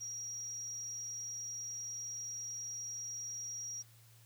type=tone; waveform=sine; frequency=5690 Hz; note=F8; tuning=31 cents sharp; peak=-40 dBFS; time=0-3.83 s; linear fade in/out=20 ms; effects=added 114 Hz sine -60 dBFS peak until 4.25 s + white hiss -65 dBFS RMS until 4.25 s